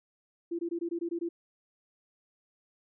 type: tone bursts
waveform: sine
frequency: 339.8 Hz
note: F4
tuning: 47 cents flat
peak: -30 dBFS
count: 8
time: 0.51-1.29 s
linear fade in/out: 10 ms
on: 80 ms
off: 20 ms
effects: none